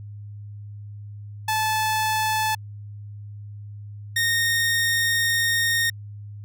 sawtooth tone pair in turn, 870 / 1848.8 Hz, A5 / A#6, -20 / -15 cents, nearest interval octave + minor second, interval 1305 cents, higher second, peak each -17 / -16 dBFS, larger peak second, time 1.48-2.55 / 4.16-5.9 s, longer second, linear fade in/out 5 ms, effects added 103 Hz sine -35 dBFS peak until 6.44 s

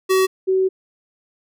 square / sine tone pair in turn, 378.1 / 378.1 Hz, F#4 / F#4, +38 / +38 cents, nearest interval unison, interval 0 cents, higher neither, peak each -14 dBFS, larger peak neither, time 0.09-0.27 / 0.47-0.69 s, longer second, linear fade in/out 20 ms, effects none

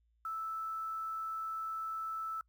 sine tone with quantisation, 1316 Hz, E6, 3 cents flat, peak -36 dBFS, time 0.25-2.41 s, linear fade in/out 2 ms, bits 10, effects noise-tail reverb RT60 0.1 s tail -24 dB re dry + added 57 Hz sine -70 dBFS peak until 2.48 s

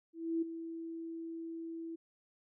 sine tone with ADSR envelope, 329.6 Hz, E4, in tune, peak -29 dBFS, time 0.13-1.96 s, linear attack 290 ms, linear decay 11 ms, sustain -11 dB, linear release 12 ms, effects none

